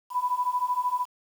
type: beating tone pair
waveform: sine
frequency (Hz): 984 / 997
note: B5 / B5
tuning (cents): -7 / +16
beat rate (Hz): 13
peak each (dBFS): -28 / -26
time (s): 0.1-1.06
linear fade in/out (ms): 50
effects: 8-bit